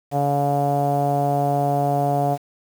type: tone with low-pass filter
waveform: sawtooth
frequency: 142.3 Hz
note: C#3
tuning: 46 cents sharp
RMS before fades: -20 dBFS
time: 0.11-2.38 s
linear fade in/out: 50 ms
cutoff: 700 Hz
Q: 7.2
effects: 7-bit